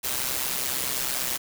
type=noise with amplitude modulation; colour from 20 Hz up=white; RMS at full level=-25 dBFS; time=0.03-1.38 s; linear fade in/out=20 ms; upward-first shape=sine; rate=129 Hz; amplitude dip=70%; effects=none